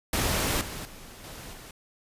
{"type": "noise with level steps", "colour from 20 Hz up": "pink", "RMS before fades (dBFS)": [-26, -37, -46, -42, -45], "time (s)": [0.13, 1.71], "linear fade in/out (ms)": 2, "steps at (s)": [0.61, 0.85, 1.24, 1.53], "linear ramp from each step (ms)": 2, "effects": ["resampled to 32000 Hz"]}